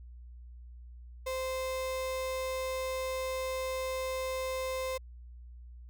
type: tone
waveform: 35% pulse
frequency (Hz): 520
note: C5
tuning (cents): -11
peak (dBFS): -31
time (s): 1.26-4.98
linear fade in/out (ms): 10
effects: added 60 Hz sine -46 dBFS peak until 5.89 s